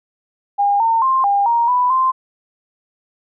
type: tone with pitch steps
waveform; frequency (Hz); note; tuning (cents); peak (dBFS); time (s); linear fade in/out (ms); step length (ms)
sine; 809 / 909 / 1054 / 804 / 937 / 991 / 1043; G#5 / A#5 / C6 / G5 / A#5 / B5 / C6; -46 / -44 / +12 / +44 / +9 / +6 / -6; -12; 0.58-2.12; 20; 220
effects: none